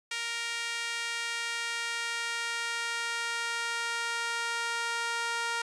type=tone with high-pass filter sweep; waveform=sawtooth; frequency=466.2 Hz; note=A#4; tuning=in tune; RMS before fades=-33 dBFS; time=0.11-5.62 s; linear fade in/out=5 ms; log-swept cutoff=2100 to 1200 Hz; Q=1.4; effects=resampled to 22050 Hz